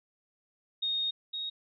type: tone pair in turn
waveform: sine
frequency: 3711 / 3756 Hz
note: A#7 / A#7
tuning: -9 / +12 cents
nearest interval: unison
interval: 21 cents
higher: second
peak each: -28 / -33 dBFS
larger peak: first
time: 0.82-1.11 / 1.33-1.5 s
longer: first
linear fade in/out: 10 ms
effects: none